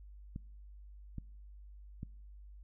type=clicks; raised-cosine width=5 ms; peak=-29 dBFS; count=3; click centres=0.361 / 1.183 / 2.031 s; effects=noise-tail reverb RT60 0.7 s tail -25 dB re dry + added 50 Hz sine -50 dBFS peak until 2.63 s